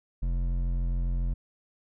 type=tone with hard clipping; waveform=triangle; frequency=43.65 Hz; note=F1; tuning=in tune; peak=-27 dBFS; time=0.22-1.34 s; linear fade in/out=10 ms; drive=13 dB; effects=none